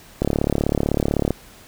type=click train; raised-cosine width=2 ms; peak=-5 dBFS; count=40; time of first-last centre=0.22-1.306 s; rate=35.9 Hz; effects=pink hiss -46 dBFS RMS until 1.67 s